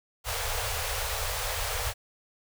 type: band-stop noise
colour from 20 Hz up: pink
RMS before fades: -31 dBFS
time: 0.24-1.94 s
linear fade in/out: 50 ms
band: 110 to 440 Hz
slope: 96 dB/octave
effects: none